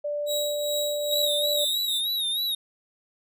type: tone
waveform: sine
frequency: 587 Hz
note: D5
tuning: 1 cent flat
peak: -26 dBFS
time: 0.04-1.65 s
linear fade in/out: 10 ms
type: tone with tremolo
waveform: sawtooth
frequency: 3854 Hz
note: B7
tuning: 43 cents flat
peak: -23 dBFS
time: 0.26-2.01 s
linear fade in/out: 50 ms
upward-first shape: triangle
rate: 2.4 Hz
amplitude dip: 65%
type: tone with vibrato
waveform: square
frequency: 3768 Hz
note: A#7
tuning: 18 cents sharp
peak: -25 dBFS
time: 1.11-2.55 s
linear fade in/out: 5 ms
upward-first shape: sine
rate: 3.2 Hz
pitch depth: 83 cents each way
effects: none